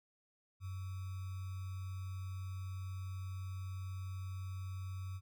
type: tone with sample-and-hold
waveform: sine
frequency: 94 Hz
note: F#2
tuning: 28 cents sharp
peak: -40 dBFS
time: 0.6-5.21 s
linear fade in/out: 50 ms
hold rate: 1225 Hz
effects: none

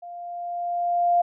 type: tone with level ramp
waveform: sine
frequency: 698.5 Hz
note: F5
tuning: in tune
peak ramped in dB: -36 to -15 dBFS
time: 0.02-1.22 s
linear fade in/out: 10 ms
effects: none

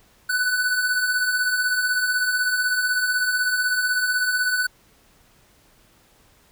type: beating tone pair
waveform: square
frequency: 1480 / 1496 Hz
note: F#6 / F#6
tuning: 0 / +19 cents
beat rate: 16 Hz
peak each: -29 / -21 dBFS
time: 0.29-4.67 s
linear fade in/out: 10 ms
effects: pink hiss -57 dBFS RMS until 6.51 s

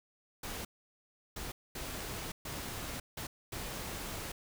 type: noise bursts at uneven times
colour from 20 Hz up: pink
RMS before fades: -41 dBFS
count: 6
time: 0.43-0.65 / 1.36-1.52 / 1.75-2.32 / 2.45-3 / 3.17-3.27 / 3.52-4.32 s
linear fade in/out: 5 ms
effects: none

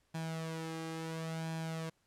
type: tone with flanger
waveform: sawtooth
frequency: 162.1 Hz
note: E3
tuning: 29 cents flat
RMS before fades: -40 dBFS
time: 0.14-1.9 s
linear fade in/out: 10 ms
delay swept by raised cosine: 1.2 to 2.5 ms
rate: 0.72 Hz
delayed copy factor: +0.6
effects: pink hiss -75 dBFS RMS until 2.06 s + low-pass 11000 Hz 12 dB/octave

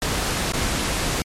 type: noise with dropouts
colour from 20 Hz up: pink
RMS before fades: -23 dBFS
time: 0.02-1.22 s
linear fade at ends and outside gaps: 1 ms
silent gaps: 0.522-0.535 s
effects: low-pass 10000 Hz 12 dB/octave + MP3 64 kbps

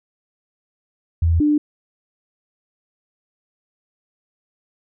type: tone pair in turn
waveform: sine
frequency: 83.2 / 297.7 Hz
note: E2 / D4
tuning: +17 / +24 cents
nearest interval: octave + minor seventh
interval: 2207 cents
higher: second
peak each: -13 dBFS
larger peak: neither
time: 1.22-1.4 / 1.4-1.58 s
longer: neither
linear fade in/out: 5 ms
effects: none

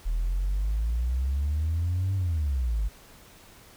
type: exponential two-way sweep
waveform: sine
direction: up then down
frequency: 39.23 to 98 to 48.59 Hz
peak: -22 dBFS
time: 0.05-2.89 s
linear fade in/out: 20 ms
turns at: 2.15 s
effects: tanh soft clip ceiling -21 dBFS + pink hiss -52 dBFS RMS until 3.76 s

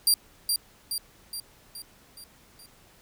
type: tone with echo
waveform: 20% pulse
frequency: 4738 Hz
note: D8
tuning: 14 cents sharp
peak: -12 dBFS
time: 0.07-0.14 s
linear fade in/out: 2 ms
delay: 420 ms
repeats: 6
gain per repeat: -5 dB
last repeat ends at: 2.66 s
effects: pink hiss -57 dBFS RMS until 3.01 s

